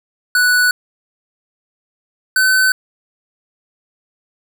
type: tone pair in turn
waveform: square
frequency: 1480 / 1519.9 Hz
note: F#6 / F#6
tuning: 0 / +46 cents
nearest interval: unison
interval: 46 cents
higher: second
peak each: -11 dBFS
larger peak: neither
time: 0.35-0.71 / 2.36-2.72 s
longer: neither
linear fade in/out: 2 ms
effects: none